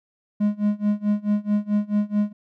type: tone with tremolo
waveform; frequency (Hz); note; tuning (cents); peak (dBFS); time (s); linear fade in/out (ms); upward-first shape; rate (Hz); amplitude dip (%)
triangle; 207.7; G#3; 0; -14; 0.4-2.33; 10; sine; 4.6; 95
effects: none